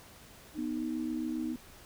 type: tone with pitch glide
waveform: sine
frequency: 306.5 to 313.5 Hz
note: D#4 to D#4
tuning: -26 to +13 cents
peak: -34 dBFS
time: 0.54-1.56 s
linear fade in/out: 50 ms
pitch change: +39 cents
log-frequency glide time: 0.71-0.85 s
type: tone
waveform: sine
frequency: 246.2 Hz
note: B3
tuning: 5 cents flat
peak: -35 dBFS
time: 0.58-1.56 s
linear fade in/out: 2 ms
effects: pink hiss -54 dBFS RMS until 1.85 s